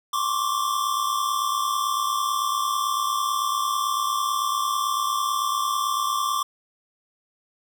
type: tone cluster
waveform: square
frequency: 1059 / 1097 / 1166 Hz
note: C6 / C#6 / D6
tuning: +21 / -18 / -13 cents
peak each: -29 / -31 / -25 dBFS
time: 0.13-6.43 s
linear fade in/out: 5 ms
effects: none